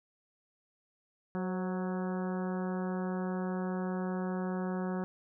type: harmonic tone with a mistuned harmonic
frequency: 185 Hz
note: F#3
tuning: in tune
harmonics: 1 / 2 / 3 / 4 / 5 / 6 / 7 / 8 / 9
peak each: -33 / -39 / -43 / -45 / -47 / -49 / -50 / -51 / -52 dBFS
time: 1.35-5.04 s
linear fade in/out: 0 ms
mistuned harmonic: 3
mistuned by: -43 cents
effects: none